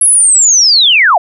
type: linear sweep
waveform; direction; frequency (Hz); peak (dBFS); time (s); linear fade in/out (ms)
sine; down; 11000 to 622.3; -4; 0.01-1.18; 5
effects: none

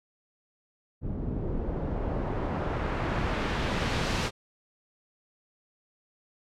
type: noise with low-pass filter sweep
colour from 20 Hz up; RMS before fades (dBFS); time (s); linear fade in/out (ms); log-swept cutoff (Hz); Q
pink; -30; 1.01-4.31; 50; 290 to 5600; 0.72
effects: none

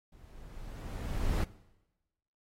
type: noise with level ramp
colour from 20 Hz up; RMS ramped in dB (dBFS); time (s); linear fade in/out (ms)
brown; -55 to -28; 0.12-1.44; 5
effects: noise-tail reverb RT60 1.0 s tail -19 dB re dry + AAC 48 kbps

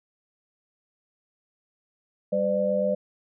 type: tone cluster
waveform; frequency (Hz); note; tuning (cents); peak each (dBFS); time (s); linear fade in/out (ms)
sine; 196.6 / 509 / 597; G3 / C5 / D5; +5 / -48 / +28; -29 / -26 / -24; 2.32-2.95; 10
effects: none

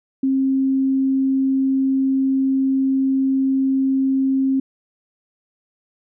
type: tone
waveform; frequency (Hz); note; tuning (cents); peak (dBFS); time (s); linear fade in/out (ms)
sine; 267.3; C4; +37; -15; 0.23-4.6; 5
effects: none

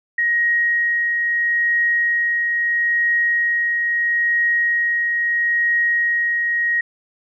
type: tone with tremolo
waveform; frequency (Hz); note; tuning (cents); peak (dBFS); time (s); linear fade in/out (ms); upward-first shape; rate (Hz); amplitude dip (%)
sine; 1885; A#6; +19; -14; 0.18-6.81; 5; triangle; 0.76; 30
effects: none

